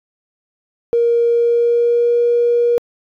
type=tone with pitch glide; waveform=triangle; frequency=470 to 476.3 Hz; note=A#4 to A#4; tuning=+14 to +37 cents; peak=-7 dBFS; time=0.93-2.78 s; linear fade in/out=0 ms; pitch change=+23 cents; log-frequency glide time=1.27-2.18 s; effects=tanh soft clip ceiling -9 dBFS